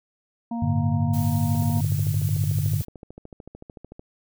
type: harmonic tone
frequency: 233.1 Hz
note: A#3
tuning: in tune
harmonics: 1 / 3 / 4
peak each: -26 / -36 / -38 dBFS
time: 0.51-1.81 s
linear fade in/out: 5 ms
type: chord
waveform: sine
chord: G suspended second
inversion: none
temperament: just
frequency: 98 / 110.25 / 147 Hz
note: G2 / A2 / D3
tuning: 0 / +4 / +2 cents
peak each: -24 / -27 / -24 dBFS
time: 0.62-2.82 s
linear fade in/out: 5 ms
type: noise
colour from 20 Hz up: blue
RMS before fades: -38 dBFS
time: 1.13-2.85 s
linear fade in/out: 10 ms
type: click train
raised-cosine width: 2 ms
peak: -27 dBFS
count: 34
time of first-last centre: 1.55-3.994 s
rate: 13.5 Hz
effects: none